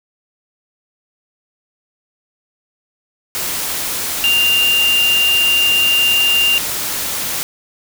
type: tone in noise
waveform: sine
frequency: 2794 Hz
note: F7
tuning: in tune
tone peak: -11 dBFS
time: 4.24-6.58 s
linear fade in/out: 0 ms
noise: white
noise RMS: -21 dBFS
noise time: 3.35-7.43 s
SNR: +7 dB
effects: none